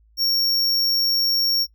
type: tone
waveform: square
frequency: 5520 Hz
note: F8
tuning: 21 cents flat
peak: -18 dBFS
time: 0.17-1.67 s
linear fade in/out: 50 ms
effects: noise-tail reverb RT60 0.1 s tail -22 dB re dry + added 54 Hz sine -53 dBFS peak until 1.74 s